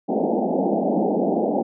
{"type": "band-pass noise", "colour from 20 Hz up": "pink", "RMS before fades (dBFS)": -21, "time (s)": [0.08, 1.63], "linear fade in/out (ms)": 20, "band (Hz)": [180, 830], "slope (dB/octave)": 96, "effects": []}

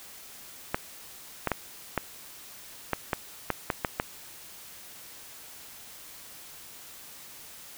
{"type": "clicks", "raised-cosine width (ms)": 0.5, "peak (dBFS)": -10, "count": 10, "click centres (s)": [0.745, 1.473, 1.517, 1.977, 2.933, 3.132, 3.503, 3.702, 3.848, 3.999], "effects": ["white hiss -47 dBFS RMS until 7.77 s"]}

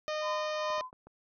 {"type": "harmonic tone", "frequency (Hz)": 613, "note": "D#5", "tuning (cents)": -26, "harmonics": [1, 2, 3, 4, 5, 6, 7, 8, 9, 10], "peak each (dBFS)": [-33, -39, -43, -45, -47, -49, -50, -51, -52, -53], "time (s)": [0.08, 0.81], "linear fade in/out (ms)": 0}
{"type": "tone with tremolo", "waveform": "sine", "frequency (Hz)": 1019, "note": "C6", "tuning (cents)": -46, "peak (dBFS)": -32, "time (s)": [0.21, 0.91], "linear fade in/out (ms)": 50, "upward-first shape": "triangle", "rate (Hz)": 2.4, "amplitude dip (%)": 95}
{"type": "clicks", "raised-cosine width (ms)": 1, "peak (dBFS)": -38, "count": 4, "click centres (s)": [0.703, 0.781, 0.929, 1.07]}
{"effects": []}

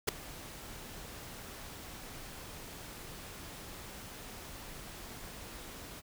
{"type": "noise with ADSR envelope", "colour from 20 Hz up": "pink", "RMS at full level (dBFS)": -27, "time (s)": [0.07, 6.02], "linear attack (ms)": 17, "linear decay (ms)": 5, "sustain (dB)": -20, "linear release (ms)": 36, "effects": []}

